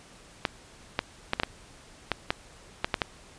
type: clicks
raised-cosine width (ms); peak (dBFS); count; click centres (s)
0.3; -8; 10; 0.452 / 0.991 / 1.334 / 1.399 / 1.434 / 2.117 / 2.305 / 2.845 / 2.942 / 3.018
effects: pink hiss -52 dBFS RMS until 3.38 s + resampled to 22050 Hz